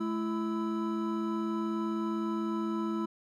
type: tone cluster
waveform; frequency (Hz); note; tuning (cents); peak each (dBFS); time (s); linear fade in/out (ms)
triangle; 215.4 / 334.7 / 1000 / 1311; A3 / E4 / B5 / E6; -37 / +26 / +21 / -10; -31 / -31 / -40 / -40; 0-3.06; 10
effects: none